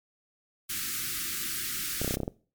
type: band-stop noise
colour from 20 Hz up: white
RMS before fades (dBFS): -33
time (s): 0.69-2.16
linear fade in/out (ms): 10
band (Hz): 380 to 1200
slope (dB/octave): 96
type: clicks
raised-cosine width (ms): 2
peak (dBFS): -17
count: 9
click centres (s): 2.016 / 2.046 / 2.078 / 2.109 / 2.141 / 2.171 / 2.203 / 2.233 / 2.279
effects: noise-tail reverb RT60 0.4 s tail -21 dB re dry + MP3 96 kbps